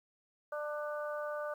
harmonic tone, 297.5 Hz, D4, 22 cents sharp, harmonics 2 / 3 / 4 / 5, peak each -37 / -49 / -43 / -45 dBFS, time 0.52-1.54 s, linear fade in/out 5 ms, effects 11-bit

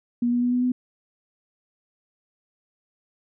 sine tone with pitch steps, 240.1 / 242.6 / 245.1 / 247.7 / 250.3 Hz, B3 / B3 / B3 / B3 / B3, -49 / -31 / -13 / +5 / +23 cents, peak -19 dBFS, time 0.22-0.72 s, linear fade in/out 5 ms, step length 100 ms, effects none

